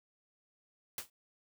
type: noise with exponential decay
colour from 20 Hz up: white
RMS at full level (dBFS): -35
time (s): 0.98-1.1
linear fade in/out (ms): 2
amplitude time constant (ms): 25
effects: none